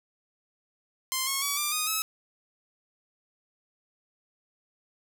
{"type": "tone with pitch steps", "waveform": "5% pulse", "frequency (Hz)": [1046, 1091, 1138, 1187.1, 1238.2, 1291.5], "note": ["C6", "C#6", "C#6", "D6", "D#6", "E6"], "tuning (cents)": [-1, -28, 45, 18, -9, -36], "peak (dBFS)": -15, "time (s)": [1.12, 2.02], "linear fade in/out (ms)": 0, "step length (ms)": 150, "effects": ["9-bit"]}